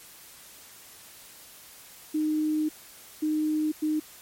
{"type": "tone bursts at uneven times", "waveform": "sine", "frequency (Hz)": 307.4, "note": "D#4", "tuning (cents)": -21, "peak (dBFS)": -23, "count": 3, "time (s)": [[2.14, 2.69], [3.22, 3.72], [3.82, 4]], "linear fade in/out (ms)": 10, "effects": ["white hiss -49 dBFS RMS until 4.21 s", "MP3 64 kbps"]}